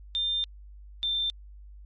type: tone pair in turn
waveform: sine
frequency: 3600 / 3573 Hz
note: A7 / A7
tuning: +39 / +26 cents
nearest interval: unison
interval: 13 cents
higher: first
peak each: -25 dBFS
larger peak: neither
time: 0.15-0.44 / 1.03-1.3 s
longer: first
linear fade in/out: 0 ms
effects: added 50 Hz sine -44 dBFS peak until 1.85 s + MP3 32 kbps